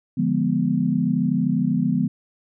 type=chord; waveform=sine; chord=D diminished seventh; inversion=none; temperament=equal; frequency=146.83 / 174.61 / 207.7 / 246.9 Hz; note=D3 / F3 / Ab3 / Cb4; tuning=0 / 0 / 0 / 0 cents; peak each=-26 / -23 / -24 / -22 dBFS; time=0.17-2.08 s; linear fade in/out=10 ms; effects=none